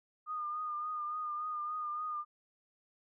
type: tone with vibrato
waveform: sine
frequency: 1220 Hz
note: D#6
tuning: 34 cents flat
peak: -35 dBFS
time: 0.26-2.25 s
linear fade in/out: 50 ms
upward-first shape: triangle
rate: 3.5 Hz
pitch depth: 41 cents each way
effects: none

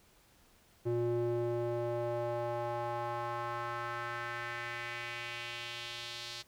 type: tone with band-pass filter sweep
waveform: square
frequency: 118.9 Hz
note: A#2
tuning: 35 cents sharp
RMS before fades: -37 dBFS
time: 0.85-6.43 s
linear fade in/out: 20 ms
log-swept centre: 320 to 4300 Hz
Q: 2.1
effects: pink hiss -65 dBFS RMS until 6.47 s

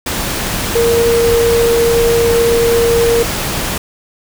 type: tone in noise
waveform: sine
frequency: 466.2 Hz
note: A#4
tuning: in tune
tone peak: -9 dBFS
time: 0.75-3.23 s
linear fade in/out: 5 ms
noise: pink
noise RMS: -18 dBFS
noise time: 0.06-3.78 s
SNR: +6 dB
effects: none

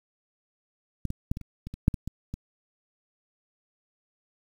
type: clicks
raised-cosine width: 5 ms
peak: -17 / -19 / -13 / -23 / -30 / -24 / -25 / -6 / -18 / -20 / -21 dBFS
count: 11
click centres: 1.053 / 1.104 / 1.315 / 1.371 / 1.413 / 1.67 / 1.74 / 1.881 / 1.942 / 2.076 / 2.34 s
effects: 8-bit

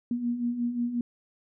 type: beating tone pair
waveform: sine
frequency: 235.4 / 241 Hz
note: A#3 / B3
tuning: +17 / -42 cents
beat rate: 5.6 Hz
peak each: -34 / -27 dBFS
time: 0.11-1.01 s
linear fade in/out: 2 ms
effects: none

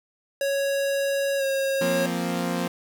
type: tone with pitch glide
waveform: square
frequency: 554.4 to 542.4 Hz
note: C#5 to C#5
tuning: 0 to -38 cents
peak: -23 dBFS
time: 0.41-2.06 s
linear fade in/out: 2 ms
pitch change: -38 cents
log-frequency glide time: 1.38-1.43 s
type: chord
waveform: sawtooth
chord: F suspended fourth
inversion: none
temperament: equal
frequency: 174.61 / 233.1 / 261.6 Hz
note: F3 / Bb3 / C4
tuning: 0 / 0 / 0 cents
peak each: -24 / -26 / -27 dBFS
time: 1.81-2.68 s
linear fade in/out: 5 ms
effects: none

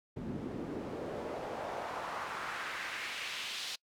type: noise with band-pass filter sweep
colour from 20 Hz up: pink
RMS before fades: -40 dBFS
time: 0.16-3.76 s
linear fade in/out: 10 ms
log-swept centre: 200 to 4000 Hz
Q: 1.6
effects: noise-tail reverb RT60 0.1 s tail -26 dB re dry

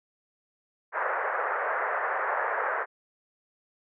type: band-pass noise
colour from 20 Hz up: white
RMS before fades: -29 dBFS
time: 0.92-2.86 s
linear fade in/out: 50 ms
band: 440 to 1800 Hz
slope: 48 dB/octave
effects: none

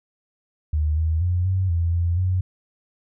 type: tone with pitch steps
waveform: sine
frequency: 76.3 / 79.9 / 89 / 94 / 84.6 / 85.9 / 92.1 Hz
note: D#2 / D#2 / F2 / F#2 / E2 / F2 / F#2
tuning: -33 / +47 / +33 / +28 / +45 / -28 / -7 cents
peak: -18 dBFS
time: 0.73-2.41 s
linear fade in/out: 5 ms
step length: 240 ms
effects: none

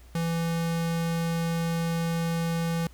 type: tone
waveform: square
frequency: 166.7 Hz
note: E3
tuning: 20 cents sharp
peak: -26 dBFS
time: 0.15-2.87 s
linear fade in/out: 2 ms
effects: added 60 Hz sine -48 dBFS peak until 2.93 s + pink hiss -58 dBFS RMS until 2.93 s

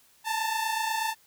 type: tone pair together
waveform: sawtooth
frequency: 874 / 902.2 Hz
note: A5 / A5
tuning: -12 / +43 cents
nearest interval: minor second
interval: 55 cents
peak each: -26 dBFS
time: 0.24-1.15 s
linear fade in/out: 50 ms
effects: white hiss -61 dBFS RMS until 1.26 s

